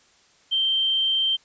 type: tone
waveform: sine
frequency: 3136 Hz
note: G7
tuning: in tune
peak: -19 dBFS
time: 0.51-1.37 s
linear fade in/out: 20 ms
effects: white hiss -58 dBFS RMS until 1.44 s + resampled to 16000 Hz